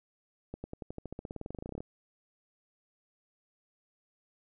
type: accelerating click train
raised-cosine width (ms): 2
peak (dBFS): -26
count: 24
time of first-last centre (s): 0.54-1.805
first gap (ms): 100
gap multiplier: 0.94
effects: none